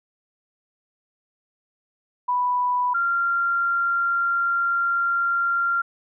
sine tone pair in turn, 987.8 / 1384.1 Hz, B5 / F6, 0 / -16 cents, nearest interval tritone, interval 584 cents, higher second, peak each -19 dBFS, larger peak neither, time 2.28-2.94 / 2.94-5.82 s, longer second, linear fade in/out 10 ms, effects none

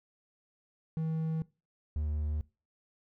triangle tone pair in turn, 160 / 75.51 Hz, D#3 / D2, +49 / +49 cents, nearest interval octave + minor second, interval 1300 cents, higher first, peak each -28 dBFS, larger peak neither, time 0.97-1.42 / 1.96-2.41 s, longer neither, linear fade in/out 0 ms, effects noise-tail reverb RT60 0.3 s tail -21 dB re dry

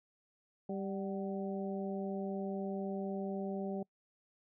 harmonic tone with a mistuned harmonic, 196 Hz, G3, in tune, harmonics 1 / 2 / 3 / 4, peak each -38 / -41 / -44 / -47 dBFS, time 0.69-3.83 s, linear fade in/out 5 ms, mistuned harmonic 4, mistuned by -57 cents, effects noise-tail reverb RT60 0.1 s tail -26 dB re dry

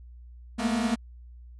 45% pulse tone cluster, 215.7 / 229.7 / 241.1 Hz, A3 / A#3 / B3, -34 / -25 / -41 cents, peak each -29 dBFS, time 0.58-0.96 s, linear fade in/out 20 ms, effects added 60 Hz sine -44 dBFS peak until 1.59 s + resampled to 24000 Hz

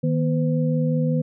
sine tone cluster, 156.3 / 241.7 / 509 Hz, D#3 / B3 / C5, +8 / -37 / -48 cents, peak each -20 / -24 / -27 dBFS, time 0.03-1.22 s, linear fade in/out 10 ms, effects none

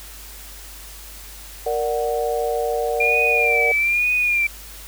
sine chord, Bb augmented, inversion none, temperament equal, 466.2 / 587.3 / 740 Hz, Bb4 / D5 / F#5, 0 / 0 / 0 cents, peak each -22 / -25 / -25 dBFS, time 1.66-3.72 s, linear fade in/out 5 ms
sine tone with vibrato, 2388 Hz, D7, 28 cents sharp, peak -16 dBFS, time 3-4.47 s, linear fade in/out 5 ms, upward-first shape sine, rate 1.1 Hz, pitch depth 67 cents each way
effects added 50 Hz sine -40 dBFS peak until 4.87 s + white hiss -40 dBFS RMS until 4.87 s

